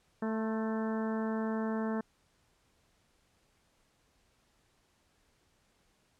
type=harmonic tone with a mistuned harmonic; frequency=221 Hz; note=A3; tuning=8 cents sharp; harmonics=1 / 2 / 3 / 4 / 5 / 6 / 7 / 8; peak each=-32 / -38 / -42 / -44 / -46 / -48 / -49 / -50 dBFS; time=0.22-2.01 s; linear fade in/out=5 ms; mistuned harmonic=5; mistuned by=-33 cents; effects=pink hiss -71 dBFS RMS until 6.19 s + low-pass 10000 Hz 12 dB/octave